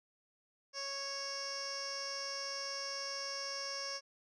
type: tone with low-pass filter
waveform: 15% pulse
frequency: 553 Hz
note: C#5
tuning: 4 cents flat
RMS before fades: -41 dBFS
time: 0.73-4.01 s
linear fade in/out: 50 ms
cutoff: 5600 Hz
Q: 8.6
effects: none